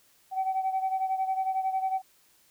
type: beating tone pair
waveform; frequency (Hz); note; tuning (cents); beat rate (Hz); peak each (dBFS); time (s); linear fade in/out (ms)
sine; 760 / 771; F#5 / G5; +46 / -29; 11; -26 / -31; 0.31-2.02; 50
effects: tanh soft clip ceiling -21 dBFS + white hiss -63 dBFS RMS until 2.5 s